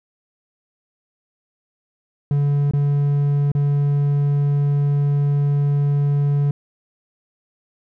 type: tone with dropouts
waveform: triangle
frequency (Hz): 143.3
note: D3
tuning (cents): -42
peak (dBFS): -13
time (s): 2.31-6.51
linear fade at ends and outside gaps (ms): 2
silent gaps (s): 2.711-2.735 / 3.517-3.55
effects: none